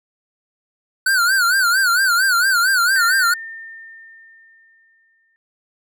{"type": "tone with vibrato", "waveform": "square", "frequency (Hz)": 1480, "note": "F#6", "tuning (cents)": 0, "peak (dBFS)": -14, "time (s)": [1.06, 3.34], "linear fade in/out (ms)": 5, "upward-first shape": "sine", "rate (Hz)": 4.4, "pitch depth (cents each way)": 130}
{"type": "tone with exponential decay", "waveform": "sine", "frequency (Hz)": 1810, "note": "A6", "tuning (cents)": 48, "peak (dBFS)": -21, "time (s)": [2.96, 5.36], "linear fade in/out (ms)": 0, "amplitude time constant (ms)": 520}
{"effects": []}